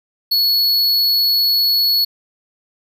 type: tone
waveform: square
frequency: 4385 Hz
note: C#8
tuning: 20 cents flat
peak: -13 dBFS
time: 0.31-2.05 s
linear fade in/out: 10 ms
effects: none